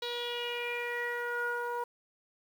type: tone with low-pass filter sweep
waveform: sawtooth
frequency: 480 Hz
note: B4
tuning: 49 cents flat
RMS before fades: -35 dBFS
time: 0.02-1.84 s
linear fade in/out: 5 ms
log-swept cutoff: 3900 to 1100 Hz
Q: 6.3
effects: 9-bit